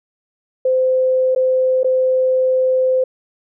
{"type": "tone with dropouts", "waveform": "sine", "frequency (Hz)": 516, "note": "C5", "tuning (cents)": -24, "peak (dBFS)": -12, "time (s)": [0.65, 3.04], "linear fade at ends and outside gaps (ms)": 5, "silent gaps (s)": [[1.35, 1.36], [1.833, 1.844]], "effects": []}